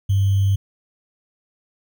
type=tone with sample-and-hold; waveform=sine; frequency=98 Hz; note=G2; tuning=in tune; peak=-14 dBFS; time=0.09-0.56 s; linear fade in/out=10 ms; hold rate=3150 Hz; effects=none